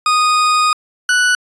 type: tone pair in turn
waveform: 40% pulse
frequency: 1239 / 1480.3 Hz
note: D#6 / F#6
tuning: -8 / 0 cents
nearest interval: minor third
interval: 308 cents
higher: second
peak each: -10 / -10 dBFS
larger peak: neither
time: 0.06-0.73 / 1.09-1.35 s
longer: first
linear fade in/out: 2 ms
effects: resampled to 22050 Hz